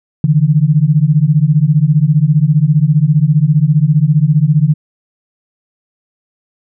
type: beating tone pair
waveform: sine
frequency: 143.8 / 158.8 Hz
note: D3 / D#3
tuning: -36 / +36 cents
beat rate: 15 Hz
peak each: -10 dBFS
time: 0.24-4.74 s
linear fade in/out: 2 ms
effects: none